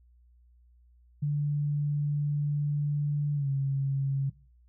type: tone with pitch glide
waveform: sine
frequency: 146.2 to 137.2 Hz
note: D3 to C#3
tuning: -7 to -17 cents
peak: -25 dBFS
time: 1.22-4.3 s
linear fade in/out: 10 ms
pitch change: -110 cents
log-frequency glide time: 3.35-3.49 s
effects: noise-tail reverb RT60 0.4 s tail -19 dB re dry + added 60 Hz sine -57 dBFS peak until 4.68 s